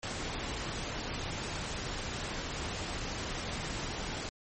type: noise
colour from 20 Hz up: pink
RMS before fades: -37 dBFS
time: 0.03-4.29 s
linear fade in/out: 0 ms
effects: MP3 32 kbps